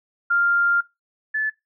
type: tone pair in turn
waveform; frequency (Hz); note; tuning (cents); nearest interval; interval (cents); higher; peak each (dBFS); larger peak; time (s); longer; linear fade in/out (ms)
sine; 1396.9 / 1735.7; F6 / A6; 0 / -24; major third; 376; second; -16 / -20; first; 0.3-0.81 / 1.34-1.5; first; 10
effects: noise-tail reverb RT60 0.2 s tail -20 dB re dry

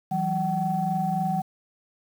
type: tone cluster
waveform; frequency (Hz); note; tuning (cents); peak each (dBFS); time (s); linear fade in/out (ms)
sine; 165.4 / 188.9 / 759; E3 / F#3 / F#5; +6 / +36 / +44; -28 / -28 / -25; 0.11-1.42; 10
effects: tanh soft clip ceiling -14 dBFS + 8-bit

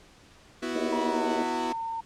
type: chord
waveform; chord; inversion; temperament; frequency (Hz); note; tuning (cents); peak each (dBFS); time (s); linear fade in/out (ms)
sawtooth; B suspended fourth; none; equal; 246.9 / 329.6 / 370; B3 / E4 / F#4; 0 / 0 / 0; -30; 0.62-1.73; 10
type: harmonic tone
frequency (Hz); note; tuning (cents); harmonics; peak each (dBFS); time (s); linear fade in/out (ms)
79.3; D#2; +33; 3 / 4 / 5 / 6 / 7 / 8; -35 / -34 / -35 / -37 / -40 / -35; 0.75-1.43; 5
type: tone with pitch glide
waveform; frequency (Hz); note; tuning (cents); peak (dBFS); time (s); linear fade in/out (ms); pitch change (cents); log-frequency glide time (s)
sine; 958 to 908.9; A#5 to A#5; +47 to -44; -30; 0.92-2.01; 10; -91; 1.09-1.22
effects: pink hiss -55 dBFS RMS until 2.05 s + low-pass 7000 Hz 12 dB/octave

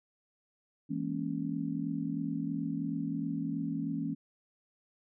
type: chord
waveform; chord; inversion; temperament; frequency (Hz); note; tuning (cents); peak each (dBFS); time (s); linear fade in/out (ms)
sine; A# half-diminished seventh; second; equal with one note detuned; 164.81 / 207.7 / 234.2 / 277.2; E3 / G#3 / A#3 / C#4; 0 / 0 / +8 / 0; -37 / -40 / -38 / -35; 0.89-4.15; 20
effects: none

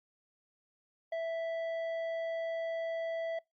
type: tone with tanh clipping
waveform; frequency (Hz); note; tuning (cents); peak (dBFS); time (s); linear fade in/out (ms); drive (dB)
sine; 659.3; E5; 0; -34; 1.12-3.39; 5; 8
effects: noise-tail reverb RT60 0.2 s tail -26 dB re dry + Opus 48 kbps

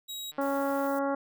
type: tone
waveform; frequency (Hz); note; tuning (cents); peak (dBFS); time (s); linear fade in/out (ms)
sawtooth; 3825; A#7; +44; -33; 0.08-0.32; 20
type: click train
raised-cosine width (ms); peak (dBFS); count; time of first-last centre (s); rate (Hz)
0.3; -40; 84; 0.32-0.87; 151
type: harmonic tone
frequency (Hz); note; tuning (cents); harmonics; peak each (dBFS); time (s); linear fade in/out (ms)
277.4; C#4; +1; 1 / 2 / 3 / 4 / 5 / 6 / 7; -31 / -30 / -34 / -37 / -38 / -49 / -52; 0.38-1.15; 5
type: noise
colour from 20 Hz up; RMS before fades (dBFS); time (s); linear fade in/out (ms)
violet; -46; 0.41-0.99; 2
effects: none

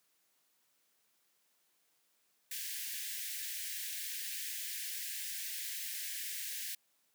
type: high-pass noise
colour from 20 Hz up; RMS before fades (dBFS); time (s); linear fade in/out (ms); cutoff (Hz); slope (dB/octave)
white; -41; 2.51-6.75; 5; 1600; 96
effects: white hiss -75 dBFS RMS until 7.14 s + high-pass 150 Hz 12 dB/octave

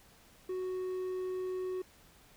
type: tone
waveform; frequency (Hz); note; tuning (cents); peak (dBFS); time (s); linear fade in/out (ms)
triangle; 370; F#4; 0; -32; 0.49-1.82; 5
effects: pink hiss -61 dBFS RMS until 2.36 s

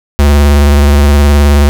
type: tone with vibrato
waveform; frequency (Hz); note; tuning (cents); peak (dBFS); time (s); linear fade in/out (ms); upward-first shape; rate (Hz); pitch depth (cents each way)
square; 72; D2; -34; -4; 0.19-1.69; 0; square; 19; 34
effects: none

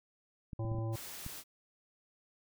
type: clicks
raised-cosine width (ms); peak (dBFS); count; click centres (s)
5; -30; 6; 0.532 / 0.649 / 0.717 / 0.748 / 0.786 / 1.264
type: harmonic tone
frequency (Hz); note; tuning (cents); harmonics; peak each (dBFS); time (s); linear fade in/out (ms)
112.2; A2; +34; 1 / 3 / 5 / 7 / 9; -34 / -43 / -46 / -50 / -53; 0.59-0.96; 5
type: noise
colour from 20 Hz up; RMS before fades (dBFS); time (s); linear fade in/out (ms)
white; -46; 0.92-1.44; 50
effects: none

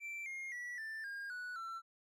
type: tone with pitch steps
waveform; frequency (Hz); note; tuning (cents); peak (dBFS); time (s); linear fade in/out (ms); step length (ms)
triangle; 2341 / 2134 / 1945.9 / 1774.1 / 1617.5 / 1474.7 / 1344.6; D7 / C7 / B6 / A6 / G#6 / F#6 / E6; -6 / +34 / -26 / +14 / -46 / -6 / +34; -40; 0-1.82; 50; 260
effects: none

